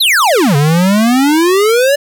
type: exponential two-way sweep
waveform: square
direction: down then up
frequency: 4332 to 138.59 to 584 Hz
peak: -8 dBFS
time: 0-1.96 s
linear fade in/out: 10 ms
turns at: 0.56 s
effects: none